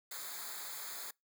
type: noise with comb filter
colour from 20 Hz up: white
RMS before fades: -44 dBFS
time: 0.11-1.11 s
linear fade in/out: 5 ms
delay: 0.35 ms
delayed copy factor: -0.9
effects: noise-tail reverb RT60 0.2 s tail -26 dB re dry